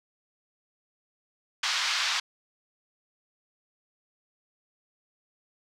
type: band-pass noise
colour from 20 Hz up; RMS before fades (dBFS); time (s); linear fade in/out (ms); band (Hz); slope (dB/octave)
white; -28; 1.63-2.2; 5; 970 to 5100; 24
effects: none